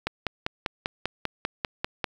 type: click train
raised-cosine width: 0.3 ms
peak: -10 dBFS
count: 11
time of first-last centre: 0.07-2.042 s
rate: 5.07 Hz
effects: 7-bit